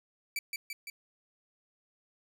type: tone with echo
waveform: sawtooth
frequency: 2316 Hz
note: D7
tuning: 25 cents flat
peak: -28 dBFS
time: 0.36-0.39 s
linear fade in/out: 2 ms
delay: 170 ms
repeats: 3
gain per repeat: -3 dB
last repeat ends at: 0.9 s
effects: none